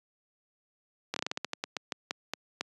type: slowing click train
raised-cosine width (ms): 0.2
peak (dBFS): -14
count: 15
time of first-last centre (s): 1.14-2.61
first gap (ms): 23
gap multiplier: 1.21
effects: high-pass 200 Hz 12 dB/octave + resampled to 24000 Hz